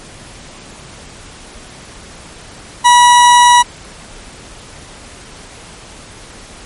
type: tone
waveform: 40% pulse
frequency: 970 Hz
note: B5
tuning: 31 cents flat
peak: -3 dBFS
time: 2.84-3.63 s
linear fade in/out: 20 ms
effects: pink hiss -35 dBFS RMS until 6.65 s + MP3 48 kbps